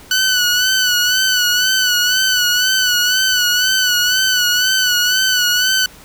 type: tone with vibrato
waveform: 15% pulse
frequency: 1490 Hz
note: F#6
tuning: 12 cents sharp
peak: -6 dBFS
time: 0.11-5.86 s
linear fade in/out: 2 ms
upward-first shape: sine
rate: 2 Hz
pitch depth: 50 cents each way
effects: pink hiss -41 dBFS RMS until 6.04 s